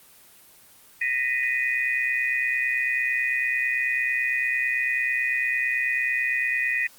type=tone cluster; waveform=sine; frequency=1858 / 1987 / 2479 Hz; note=A#6 / B6 / D#7; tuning=-6 / +10 / -7 cents; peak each=-26 / -27 / -26 dBFS; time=1.01-6.87 s; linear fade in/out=5 ms; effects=white hiss -52 dBFS RMS until 6.98 s + Opus 24 kbps